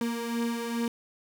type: beating tone pair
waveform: 35% pulse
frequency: 233.1 / 235.5 Hz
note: A#3 / A#3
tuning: 0 / +18 cents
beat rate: 2.4 Hz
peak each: -28 / -33 dBFS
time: 0.01-0.88 s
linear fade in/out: 2 ms
effects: none